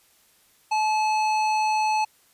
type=tone with hard clipping; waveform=sine; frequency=862 Hz; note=A5; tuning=36 cents flat; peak=-22 dBFS; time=0.71-2.05 s; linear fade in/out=10 ms; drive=13 dB; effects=white hiss -60 dBFS RMS until 2.33 s + resampled to 32000 Hz

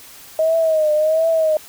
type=tone with vibrato; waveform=sine; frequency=630 Hz; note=D#5; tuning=21 cents sharp; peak=-13 dBFS; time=0.39-1.57 s; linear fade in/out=2 ms; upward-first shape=triangle; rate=1.4 Hz; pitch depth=81 cents each way; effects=white hiss -41 dBFS RMS until 1.68 s

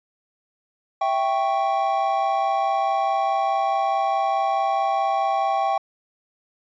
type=chord; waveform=triangle; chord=C# diminished; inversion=first; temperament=equal; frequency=659.3 / 784 / 1108.7 Hz; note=E5 / G5 / C#6; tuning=0 / 0 / 0 cents; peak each=-24 / -19 / -25 dBFS; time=1.01-5.78 s; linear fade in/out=5 ms; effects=resampled to 16000 Hz

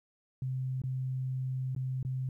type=tone with dropouts; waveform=sine; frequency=130 Hz; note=C3; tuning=11 cents flat; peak=-31 dBFS; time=0.42-2.29 s; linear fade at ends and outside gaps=2 ms; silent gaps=0.818-0.837 / 1.75-1.763 / 2.029-2.049 s; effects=12-bit

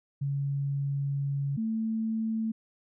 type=tone pair in turn; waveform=sine; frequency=140 / 222.2 Hz; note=C#3 / A3; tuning=+18 / +17 cents; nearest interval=minor sixth; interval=799 cents; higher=second; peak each=-27 dBFS; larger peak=neither; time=0.21-1.57 / 1.57-2.52 s; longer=first; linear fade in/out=10 ms; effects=none

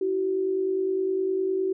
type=tone pair together; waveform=sine; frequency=329.6 / 379.4 Hz; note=E4 / F#4; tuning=0 / +43 cents; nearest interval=major second; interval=243 cents; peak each=-32 / -23 dBFS; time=0.01-1.73 s; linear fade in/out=5 ms; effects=none

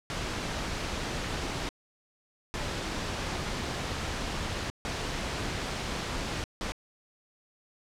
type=noise bursts at uneven times; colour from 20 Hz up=pink; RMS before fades=-33 dBFS; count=4; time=0.1-1.69 / 2.54-4.7 / 4.85-6.44 / 6.61-6.72 s; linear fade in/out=0 ms; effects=low-pass 6000 Hz 12 dB/octave

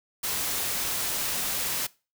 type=noise; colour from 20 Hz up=white; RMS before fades=-29 dBFS; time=0.23-1.87 s; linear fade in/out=10 ms; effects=noise-tail reverb RT60 0.3 s tail -21 dB re dry

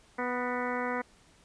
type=harmonic tone with a mistuned harmonic; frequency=246.9 Hz; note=B3; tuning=in tune; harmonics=1 / 2 / 3 / 4 / 5 / 6 / 7 / 8 / 9; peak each=-36 / -35 / -39 / -37 / -40 / -39 / -43 / -40 / -46 dBFS; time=0.18-1.02 s; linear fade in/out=10 ms; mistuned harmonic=7; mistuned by=+51 cents; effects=pink hiss -61 dBFS RMS until 1.44 s + resampled to 22050 Hz

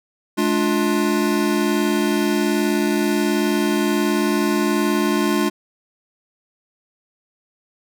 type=chord; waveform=square; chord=D diminished; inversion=second; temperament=just; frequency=211.4 / 293.7 / 352.4 Hz; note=Ab3 / D4 / F4; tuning=+31 / 0 / +16 cents; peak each=-22 dBFS; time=0.37-5.5 s; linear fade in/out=20 ms; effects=none

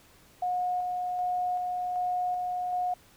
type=tone with tremolo; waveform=sine; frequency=723 Hz; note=F#5; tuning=40 cents flat; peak=-26 dBFS; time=0.42-2.94 s; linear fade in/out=5 ms; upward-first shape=square; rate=1.3 Hz; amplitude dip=25%; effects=pink hiss -58 dBFS RMS until 3.16 s

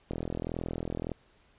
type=click train; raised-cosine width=2 ms; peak=-20 dBFS; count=43; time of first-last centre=0.11-1.117 s; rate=41.7 Hz; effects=pink hiss -64 dBFS RMS until 1.58 s + resampled to 8000 Hz

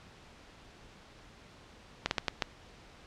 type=slowing click train; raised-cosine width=0.2 ms; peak=-10 dBFS; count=5; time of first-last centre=2.06-2.422 s; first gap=51 ms; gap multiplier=1.4; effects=pink hiss -55 dBFS RMS until 3.06 s + low-pass 5000 Hz 12 dB/octave

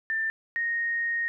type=tone pair in turn; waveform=sine; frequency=1785 / 1861.6 Hz; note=A6 / A#6; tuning=+24 / -3 cents; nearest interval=minor second; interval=73 cents; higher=second; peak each=-25 dBFS; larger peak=neither; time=0.1-0.3 / 0.56-1.28 s; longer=second; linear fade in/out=0 ms; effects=none

